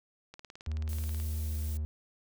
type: click train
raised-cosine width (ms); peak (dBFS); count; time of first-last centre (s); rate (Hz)
0.2; -30; 17; 0.34-1.2; 18.6
type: tone with pitch glide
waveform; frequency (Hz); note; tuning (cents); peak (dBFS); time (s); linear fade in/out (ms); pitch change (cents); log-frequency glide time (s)
triangle; 77.4 to 76.25; D#2 to D#2; -9 to -34; -29; 0.67-1.85; 0; -25; 1.39-1.64
type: noise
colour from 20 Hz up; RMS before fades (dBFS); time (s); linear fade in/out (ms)
blue; -47; 0.89-1.77; 0
effects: none